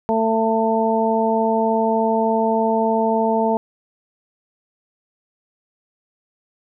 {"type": "harmonic tone", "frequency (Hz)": 223.4, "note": "A3", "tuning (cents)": 27, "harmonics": [1, 2, 3, 4], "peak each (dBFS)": [-21, -21, -21, -21], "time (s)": [0.09, 3.57], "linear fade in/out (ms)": 0, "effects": []}